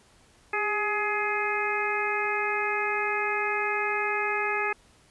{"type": "harmonic tone with a mistuned harmonic", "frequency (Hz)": 420.4, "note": "G#4", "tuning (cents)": 21, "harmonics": [1, 2, 3, 4, 5, 6], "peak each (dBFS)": [-32, -32, -32, -32, -32, -32], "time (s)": [0.53, 4.73], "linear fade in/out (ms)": 5, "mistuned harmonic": 1, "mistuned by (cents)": -50, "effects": ["pink hiss -59 dBFS RMS until 5.1 s", "resampled to 24000 Hz"]}